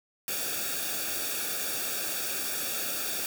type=noise with comb filter; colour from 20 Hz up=white; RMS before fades=-32 dBFS; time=0.28-3.26 s; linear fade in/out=0 ms; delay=0.98 ms; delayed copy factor=-0.75; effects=none